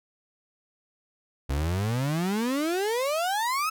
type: exponential sweep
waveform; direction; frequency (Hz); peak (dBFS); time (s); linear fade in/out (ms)
35% pulse; up; 64.9 to 1318.5; -23; 1.49-3.7; 10
effects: none